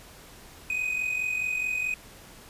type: tone with amplitude modulation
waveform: triangle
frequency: 2502 Hz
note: D#7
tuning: 9 cents sharp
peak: -22 dBFS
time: 0.7-1.94 s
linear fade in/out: 2 ms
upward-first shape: sine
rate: 44.7 Hz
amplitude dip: 60%
effects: pink hiss -49 dBFS RMS until 2.49 s + resampled to 32000 Hz